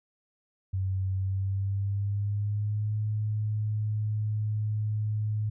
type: tone with pitch glide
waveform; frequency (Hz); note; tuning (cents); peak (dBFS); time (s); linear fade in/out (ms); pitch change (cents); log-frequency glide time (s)
sine; 95.1 to 106.75; F#2 to G#2; +48 to +48; -26; 0.73-5.5; 10; +200; 1.15-2.97
effects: none